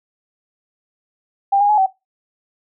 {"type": "tone with pitch steps", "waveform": "sine", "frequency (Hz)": [794, 818, 844, 765], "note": ["G5", "G#5", "G#5", "G5"], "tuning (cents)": [22, -26, 28, -42], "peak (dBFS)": -11, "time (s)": [1.52, 1.864], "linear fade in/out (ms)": 10, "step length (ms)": 86, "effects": ["noise-tail reverb RT60 0.2 s tail -18 dB re dry"]}